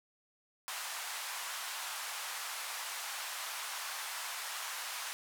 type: band-pass noise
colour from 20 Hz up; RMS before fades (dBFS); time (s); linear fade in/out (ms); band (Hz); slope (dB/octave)
pink; -41; 0.68-5.13; 0; 840 to 14000; 24
effects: none